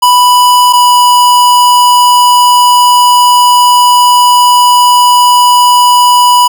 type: tone pair in turn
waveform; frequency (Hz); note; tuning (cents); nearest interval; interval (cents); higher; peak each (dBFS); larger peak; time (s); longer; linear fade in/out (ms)
square; 987.8 / 982.5; B5 / B5; 0 / -9; unison; 9; first; -3; neither; 0.02-0.73 / 0.73-6.48; second; 10
effects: none